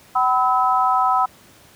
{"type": "tone cluster", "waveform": "sine", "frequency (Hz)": [760, 1000, 1292], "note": ["F#5", "B5", "E6"], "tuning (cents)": [46, 21, -35], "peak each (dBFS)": -19, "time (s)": [0.15, 1.26], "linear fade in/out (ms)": 10, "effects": ["pink hiss -49 dBFS RMS until 1.75 s", "high-pass 80 Hz 12 dB/octave"]}